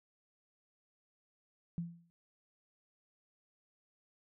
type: tone with exponential decay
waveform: sine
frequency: 170 Hz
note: F3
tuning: 46 cents flat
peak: -32 dBFS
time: 1.78-2.1 s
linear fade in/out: 0 ms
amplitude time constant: 69 ms
effects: none